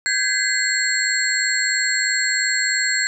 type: tone cluster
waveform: sine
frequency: 1565 / 1668 / 2031 / 4305 / 7540 Hz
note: G6 / G#6 / B6 / C8 / A#8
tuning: -3 / +7 / +48 / +49 / +19 cents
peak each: -24 dBFS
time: 0.06-3.07 s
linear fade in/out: 0 ms
effects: none